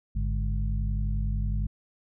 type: harmonic tone with a mistuned harmonic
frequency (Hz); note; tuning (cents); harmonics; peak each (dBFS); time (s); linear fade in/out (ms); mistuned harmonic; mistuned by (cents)
51; G#1; -31; 1 / 2 / 3 / 4; -26 / -32 / -36 / -38; 0.15-1.67; 10; 3; -110
effects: none